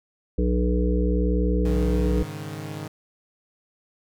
harmonic tone, 60.6 Hz, B1, 32 cents flat, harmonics 1 / 3 / 5 / 7 / 8, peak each -21 / -26 / -28 / -29 / -30 dBFS, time 0.38-2.23 s, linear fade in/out 5 ms
sawtooth chord, Ab suspended fourth, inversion none, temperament equal, 103.83 / 138.59 / 155.56 Hz, Ab2 / Db3 / Eb3, 0 / 0 / 0 cents, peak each -33 / -34 / -31 dBFS, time 1.65-2.88 s, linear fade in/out 5 ms
effects none

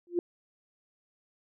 sine tone with exponential growth, 349.2 Hz, F4, in tune, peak -20 dBFS, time 0.07-0.19 s, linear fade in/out 1 ms, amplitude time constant 25 ms, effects none

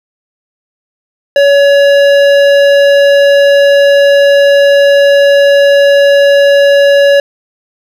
triangle tone with hard clipping, 564 Hz, C#5, 30 cents sharp, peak -5 dBFS, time 1.36-7.2 s, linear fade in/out 2 ms, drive 17 dB, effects none

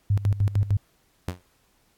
sine tone with tremolo, 100.8 Hz, G2, 49 cents sharp, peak -17 dBFS, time 0.1-0.77 s, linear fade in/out 5 ms, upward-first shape square, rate 6.6 Hz, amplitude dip 80%
sawtooth tone with exponential decay, 89.9 Hz, F#2, 49 cents flat, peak -20 dBFS, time 1.28-1.42 s, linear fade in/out 0 ms, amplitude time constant 29 ms
effects pink hiss -65 dBFS RMS until 1.97 s + AAC 64 kbps

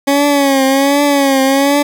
20% pulse tone with vibrato, 277.2 Hz, C#4, in tune, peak -4 dBFS, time 0.07-1.83 s, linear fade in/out 10 ms, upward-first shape triangle, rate 1.3 Hz, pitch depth 80 cents each way, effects 7-bit

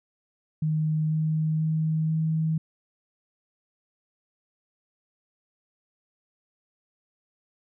sine tone with pitch steps, 155.56 / 156.73 / 157.91 / 159.1 Hz, D#3 / D#3 / D#3 / D#3, 0 / +13 / +26 / +39 cents, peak -22 dBFS, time 0.62-2.58 s, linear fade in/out 5 ms, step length 490 ms, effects none

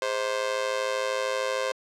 sawtooth tone with amplitude modulation, 523.3 Hz, C5, in tune, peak -18 dBFS, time 0.02-1.72 s, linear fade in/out 2 ms, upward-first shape sine, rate 113 Hz, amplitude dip 85%, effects low-pass 7000 Hz 12 dB/octave

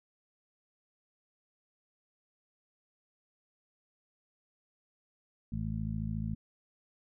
harmonic tone, 54 Hz, A1, 32 cents flat, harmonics 1 / 2 / 3 / 4, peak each -39 / -37 / -38 / -38 dBFS, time 5.52-6.35 s, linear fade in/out 5 ms, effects none

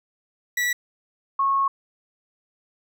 40% pulse / sine tone pair in turn, 1948 / 1095.4 Hz, B6 / C#6, -24 / -21 cents, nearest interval minor seventh, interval 997 cents, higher first, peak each -20 / -18 dBFS, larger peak second, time 0.57-0.73 / 1.39-1.68 s, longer second, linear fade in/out 5 ms, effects none

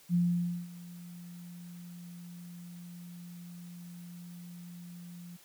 sine tone with ADSR envelope, 174.61 Hz, F3, in tune, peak -23 dBFS, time 0.09-5.37 s, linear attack 54 ms, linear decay 530 ms, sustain -21 dB, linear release 13 ms, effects white hiss -59 dBFS RMS until 5.44 s

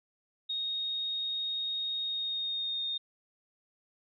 sine tone with pitch glide, 3729 to 3682 Hz, A#7 to A#7, 0 to -22 cents, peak -31 dBFS, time 0.49-2.98 s, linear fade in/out 10 ms, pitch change -22 cents, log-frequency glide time 2.01-2.84 s, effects none

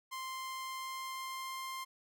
sawtooth tone with pitch glide, 1046.5 to 1053.2 Hz, C6 to C6, 0 to +11 cents, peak -36 dBFS, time 0.11-1.85 s, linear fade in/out 20 ms, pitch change +11 cents, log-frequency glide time 0.25-1.59 s, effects none

